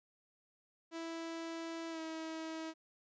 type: tone with pitch glide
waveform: sawtooth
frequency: 329.6 to 321.1 Hz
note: E4 to E4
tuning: 0 to -45 cents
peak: -37 dBFS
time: 0.91-2.74 s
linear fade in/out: 50 ms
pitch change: -45 cents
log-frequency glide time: 1.9-2 s
effects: resampled to 16000 Hz